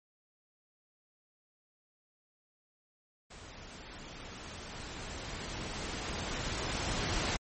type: noise with level ramp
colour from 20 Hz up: pink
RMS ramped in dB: -50 to -32 dBFS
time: 3.3-7.37 s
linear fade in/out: 10 ms
effects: MP3 32 kbps